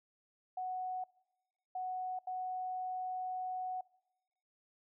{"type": "tone bursts at uneven times", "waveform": "sine", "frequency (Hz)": 740, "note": "F#5", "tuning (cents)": 0, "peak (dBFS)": -36, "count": 3, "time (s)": [[0.57, 1.04], [1.75, 2.19], [2.27, 3.81]], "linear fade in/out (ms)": 5, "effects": ["noise-tail reverb RT60 1.0 s tail -23 dB re dry"]}